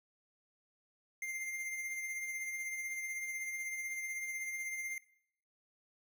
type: tone with tremolo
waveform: square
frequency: 2101 Hz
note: C7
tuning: 7 cents sharp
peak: -37 dBFS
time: 1.22-4.98 s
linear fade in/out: 2 ms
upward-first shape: triangle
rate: 16 Hz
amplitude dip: 45%
effects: noise-tail reverb RT60 0.7 s tail -19 dB re dry